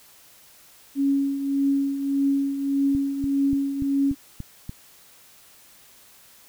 sine tone with tremolo, 277.2 Hz, C#4, in tune, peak -17 dBFS, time 0.95-4.15 s, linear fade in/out 50 ms, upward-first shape triangle, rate 1.7 Hz, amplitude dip 65%
click train, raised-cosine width 5 ms, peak -20 dBFS, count 7, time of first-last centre 2.95-4.694 s, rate 3.44 Hz
effects white hiss -52 dBFS RMS until 6.48 s

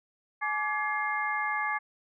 harmonic tone with a mistuned harmonic, 423.4 Hz, G#4, 33 cents sharp, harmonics 2 / 3 / 4 / 5, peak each -33 / -33 / -33 / -33 dBFS, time 0.41-1.79 s, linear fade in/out 20 ms, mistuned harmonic 3, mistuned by -150 cents, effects none

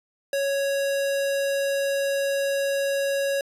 square tone, 554.4 Hz, C#5, in tune, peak -23 dBFS, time 0.33-3.41 s, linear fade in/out 2 ms, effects resampled to 32000 Hz

